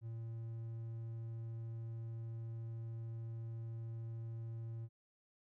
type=tone; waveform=triangle; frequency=114.2 Hz; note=A#2; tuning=35 cents flat; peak=-40 dBFS; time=0.01-4.89 s; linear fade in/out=50 ms; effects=none